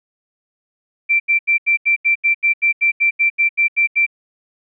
sine tone bursts, 2349 Hz, D7, in tune, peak -11 dBFS, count 16, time 1.09-4.065 s, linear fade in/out 20 ms, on 110 ms, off 81 ms, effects none

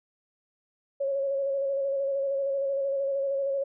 sine tone with vibrato, 550 Hz, C#5, 14 cents flat, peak -25 dBFS, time 1-3.64 s, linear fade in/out 10 ms, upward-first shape square, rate 13 Hz, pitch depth 24 cents each way, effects none

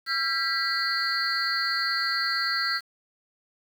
sine tone cluster, 1354 / 1603 / 1963 / 4203 / 4566 Hz, E6 / G6 / B6 / C8 / D8, +46 / +38 / -11 / +7 / -50 cents, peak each -30 dBFS, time 0.06-2.81 s, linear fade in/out 50 ms, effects tanh soft clip ceiling -13 dBFS + 8-bit

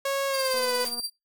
sawtooth tone with pitch glide, 550 to 495.7 Hz, C#5 to B4, -14 to +6 cents, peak -21 dBFS, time 0.05-0.85 s, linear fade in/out 5 ms, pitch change -180 cents, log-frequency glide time 0.27-0.73 s
sawtooth tone with tremolo, 4711 Hz, D8, 5 cents sharp, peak -24 dBFS, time 0.33-1.1 s, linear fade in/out 20 ms, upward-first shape sine, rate 17 Hz, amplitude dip 70%
click train, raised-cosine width 1 ms, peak -31 dBFS, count 111, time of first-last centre 0.54-0.998 s, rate 240 Hz
white noise with exponential decay, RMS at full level -33 dBFS, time 0.85-1.03 s, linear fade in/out 0 ms, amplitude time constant 37 ms
effects noise-tail reverb RT60 0.2 s tail -24 dB re dry

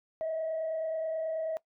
sine tone with frequency modulation, 641 Hz, E5, 49 cents flat, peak -29 dBFS, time 0.21-1.57 s, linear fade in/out 0 ms, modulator 29.3 Hz, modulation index 0.43, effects noise-tail reverb RT60 0.1 s tail -20 dB re dry + tanh soft clip ceiling -27 dBFS

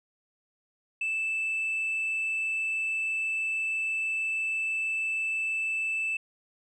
sine tone with frequency modulation, 2637 Hz, E7, in tune, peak -25 dBFS, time 1.01-6.17 s, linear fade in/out 5 ms, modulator 26.2 Hz, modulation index 0.3, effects tanh soft clip ceiling -25 dBFS

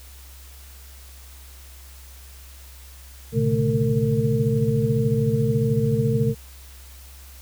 sine tone cluster, 116.5 / 134.8 / 148.6 / 219.1 / 456.4 Hz, A#2 / C#3 / D3 / A3 / A#4, -1 / -48 / +21 / -7 / -37 cents, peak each -24 / -23 / -27 / -25 / -24 dBFS, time 3.32-6.35 s, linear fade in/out 50 ms, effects added 66 Hz sine -42 dBFS peak until 7.41 s + white hiss -48 dBFS RMS until 7.41 s

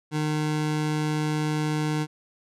25% pulse tone, 152.7 Hz, D#3, 32 cents flat, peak -20 dBFS, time 0.11-2.07 s, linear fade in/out 50 ms, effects low-pass 9000 Hz 12 dB/octave

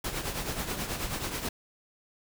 pink noise with tremolo, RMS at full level -31 dBFS, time 0.04-1.49 s, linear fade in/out 5 ms, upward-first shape triangle, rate 9.3 Hz, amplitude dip 65%, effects none

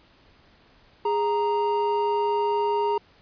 triangle tone pair together, 412.3 / 932.3 Hz, G#4 / A#5, -13 / 0 cents, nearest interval octave + major second, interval 1413 cents, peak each -22 dBFS, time 1.05-2.98 s, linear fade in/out 5 ms, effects pink hiss -57 dBFS RMS until 3.21 s + resampled to 11025 Hz

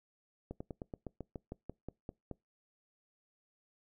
slowing click train, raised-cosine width 2 ms, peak -28 dBFS, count 13, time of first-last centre 0.51-2.313 s, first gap 95 ms, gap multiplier 1.08, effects noise-tail reverb RT60 0.2 s tail -24 dB re dry

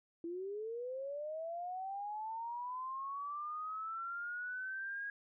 sine linear sweep, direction up, 329.6 to 1647 Hz, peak -39 dBFS, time 0.24-5.1 s, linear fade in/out 2 ms, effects none

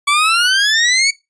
20% pulse exponential sweep, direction up, 1133 to 2266 Hz, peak -6 dBFS, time 0.07-1.11 s, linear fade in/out 10 ms, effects noise-tail reverb RT60 0.2 s tail -19 dB re dry + resampled to 22050 Hz

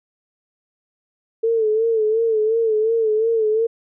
sine tone with vibrato, 443.5 Hz, A4, 14 cents sharp, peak -15 dBFS, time 1.43-3.67 s, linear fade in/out 10 ms, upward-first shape sine, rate 2.8 Hz, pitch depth 65 cents each way, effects none

